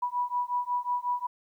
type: beating tone pair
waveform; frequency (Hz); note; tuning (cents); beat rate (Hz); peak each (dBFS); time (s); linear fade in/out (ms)
sine; 977 / 982.5; B5 / B5; -19 / -9; 5.5; -30; 0.02-1.27; 10
effects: 11-bit